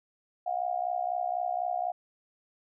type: tone with amplitude modulation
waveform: sine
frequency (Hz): 717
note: F5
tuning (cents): +45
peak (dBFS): -24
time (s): 0.46-1.92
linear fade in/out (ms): 10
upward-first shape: sine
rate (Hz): 64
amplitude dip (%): 90
effects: none